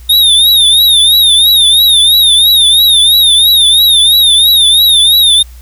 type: tone with vibrato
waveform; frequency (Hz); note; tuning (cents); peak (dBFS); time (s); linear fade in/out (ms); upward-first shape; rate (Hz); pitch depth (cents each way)
square; 3682; A#7; -22; -4; 0.09-5.43; 10; triangle; 3; 120
effects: added 60 Hz sine -29 dBFS peak until 5.61 s + white hiss -43 dBFS RMS until 5.61 s